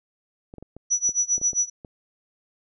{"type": "clicks", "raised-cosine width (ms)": 2, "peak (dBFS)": -27, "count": 9, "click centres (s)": [0.539, 0.583, 0.626, 0.766, 1.092, 1.38, 1.415, 1.532, 1.848]}
{"type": "tone with tremolo", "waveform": "sine", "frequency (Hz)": 5900, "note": "F#8", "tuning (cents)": -6, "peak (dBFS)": -17, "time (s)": [0.9, 1.7], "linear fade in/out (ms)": 20, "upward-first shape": "sine", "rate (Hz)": 7.5, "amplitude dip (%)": 95}
{"effects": []}